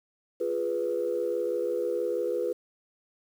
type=chord; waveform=sine; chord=F diminished; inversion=none; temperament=equal; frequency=349.2 / 415.3 / 493.9 Hz; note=F4 / Ab4 / Cb5; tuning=0 / 0 / 0 cents; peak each=-32 / -31 / -28 dBFS; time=0.4-2.53 s; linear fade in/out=10 ms; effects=tanh soft clip ceiling -18 dBFS + 9-bit